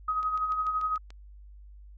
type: tone with tremolo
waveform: sine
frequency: 1261 Hz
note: D#6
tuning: 23 cents sharp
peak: -24 dBFS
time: 0.08-0.98 s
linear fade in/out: 5 ms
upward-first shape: sine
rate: 12 Hz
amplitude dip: 50%
type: click train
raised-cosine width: 0.2 ms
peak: -31 dBFS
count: 7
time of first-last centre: 0.23-1.105 s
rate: 6.86 Hz
effects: added 50 Hz sine -46 dBFS peak until 1.97 s